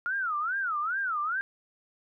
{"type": "tone with vibrato", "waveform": "sine", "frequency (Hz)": 1378, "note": "F6", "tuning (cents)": -24, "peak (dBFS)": -27, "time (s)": [0.06, 1.41], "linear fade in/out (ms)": 0, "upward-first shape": "sine", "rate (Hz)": 2.4, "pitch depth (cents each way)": 270, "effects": []}